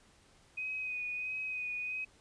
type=tone with vibrato; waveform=sine; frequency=2502 Hz; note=D#7; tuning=9 cents sharp; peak=-35 dBFS; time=0.57-2.05 s; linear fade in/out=10 ms; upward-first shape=sine; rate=1.5 Hz; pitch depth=25 cents each way; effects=pink hiss -64 dBFS RMS until 2.2 s + resampled to 22050 Hz